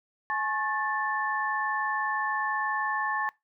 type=tone cluster; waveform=sine; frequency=847 / 1088 / 1762 Hz; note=G#5 / C#6 / A6; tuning=+34 / -33 / +2 cents; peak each=-32 / -31 / -30 dBFS; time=0.3-3.29 s; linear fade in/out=0 ms; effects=noise-tail reverb RT60 0.2 s tail -22 dB re dry